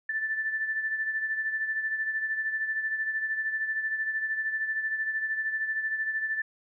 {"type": "beating tone pair", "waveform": "sine", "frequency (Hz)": [1760, 1773], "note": ["A6", "A6"], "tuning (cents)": [0, 13], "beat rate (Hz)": 13, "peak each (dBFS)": [-28, -36], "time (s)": [0.09, 6.42], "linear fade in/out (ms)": 5, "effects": []}